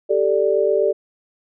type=chord; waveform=sine; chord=G suspended second; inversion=none; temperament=equal; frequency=392 / 440 / 587.3 Hz; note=G4 / A4 / D5; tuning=0 / 0 / 0 cents; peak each=-19 dBFS; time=0.09-0.93 s; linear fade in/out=20 ms; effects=none